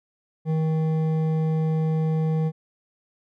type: tone with hard clipping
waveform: sine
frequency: 158.5 Hz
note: D#3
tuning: 32 cents sharp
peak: -22 dBFS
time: 0.45-2.52 s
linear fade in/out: 50 ms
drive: 9 dB
effects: none